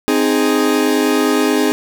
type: chord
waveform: 40% pulse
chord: Ab major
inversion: first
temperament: equal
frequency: 261.6 / 311.1 / 415.3 Hz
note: C4 / Eb4 / Ab4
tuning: 0 / 0 / 0 cents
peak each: -16 dBFS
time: 0.08-1.72 s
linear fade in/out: 0 ms
effects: none